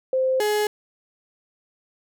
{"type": "tone pair in turn", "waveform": ["sine", "35% pulse"], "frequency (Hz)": [521, 420.6], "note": ["C5", "G#4"], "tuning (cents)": [-7, 22], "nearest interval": "major third", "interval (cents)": 371, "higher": "first", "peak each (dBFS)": -18, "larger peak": "neither", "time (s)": [[0.13, 0.4], [0.4, 0.67]], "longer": "neither", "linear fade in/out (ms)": 2, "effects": []}